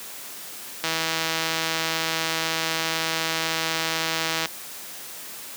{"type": "click train", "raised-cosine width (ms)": 0.2, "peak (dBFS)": -7, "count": 587, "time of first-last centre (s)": [0.84, 4.457], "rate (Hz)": 162, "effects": ["white hiss -38 dBFS RMS until 5.56 s", "high-pass 150 Hz 12 dB/octave"]}